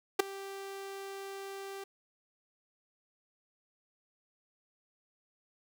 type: tone with ADSR envelope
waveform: sawtooth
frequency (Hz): 392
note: G4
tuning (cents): 0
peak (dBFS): -15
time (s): 0.19-1.84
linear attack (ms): 9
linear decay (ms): 8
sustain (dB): -22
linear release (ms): 5
effects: none